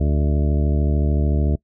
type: harmonic tone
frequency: 73.5 Hz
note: D2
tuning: 2 cents sharp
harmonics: 1 / 2 / 3 / 4 / 5 / 6 / 8 / 9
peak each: -17 / -23 / -27 / -29 / -31 / -33 / -35 / -36 dBFS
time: 0-1.56 s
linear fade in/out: 10 ms
effects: noise-tail reverb RT60 0.1 s tail -23 dB re dry